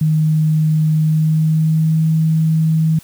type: tone with pitch glide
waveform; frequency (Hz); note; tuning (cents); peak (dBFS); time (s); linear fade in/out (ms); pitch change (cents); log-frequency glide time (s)
sine; 155.8 to 159.35; D#3 to D#3; +3 to +42; -11; 0.01-2.99; 5; +39; 0.96-2.05
effects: white hiss -44 dBFS RMS until 3.03 s

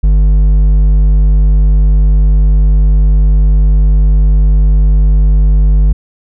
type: tone with hard clipping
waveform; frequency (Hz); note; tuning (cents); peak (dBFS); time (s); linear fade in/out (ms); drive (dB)
sine; 50; G1; +35; -6; 0.03-5.93; 10; 6
effects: none

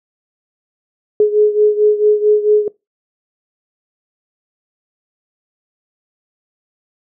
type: beating tone pair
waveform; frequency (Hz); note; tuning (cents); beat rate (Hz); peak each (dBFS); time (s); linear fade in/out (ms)
sine; 420.4 / 424.9; G#4 / G#4; +21 / +40; 4.5; -10 / -14; 1.2-2.68; 2
effects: noise-tail reverb RT60 0.2 s tail -21 dB re dry

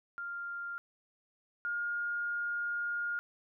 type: tone pair in turn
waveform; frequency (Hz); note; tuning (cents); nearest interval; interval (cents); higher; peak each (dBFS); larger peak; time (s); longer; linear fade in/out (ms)
sine; 1396.9 / 1419.7; F6 / F6; 0 / +28; unison; 28; second; -37 / -32; second; 0.18-0.78 / 1.65-3.19; second; 0
effects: none

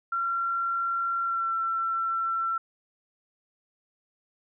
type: tone with pitch glide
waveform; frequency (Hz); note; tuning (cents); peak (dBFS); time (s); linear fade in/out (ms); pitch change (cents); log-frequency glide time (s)
sine; 1368 to 1346.8; F6 to E6; -36 to +37; -25; 0.12-2.58; 5; -27; 1.23-1.5
effects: none

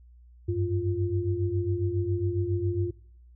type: tone cluster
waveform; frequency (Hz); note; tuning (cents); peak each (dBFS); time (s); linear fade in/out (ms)
sine; 93.4 / 100.7 / 348.7; F#2 / G2 / F4; +17 / +47 / -3; -29; 0.48-2.91; 10
effects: noise-tail reverb RT60 0.7 s tail -25 dB re dry + added 60 Hz sine -50 dBFS peak until 3.35 s

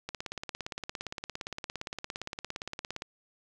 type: click train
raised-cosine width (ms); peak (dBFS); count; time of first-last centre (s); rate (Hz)
0.2; -19; 52; 0.09-3.021; 17.4
effects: none

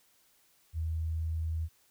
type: tone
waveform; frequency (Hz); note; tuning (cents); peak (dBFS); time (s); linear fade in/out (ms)
sine; 80.6; E2; -38; -30; 0.73-1.69; 50
effects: white hiss -67 dBFS RMS until 1.9 s

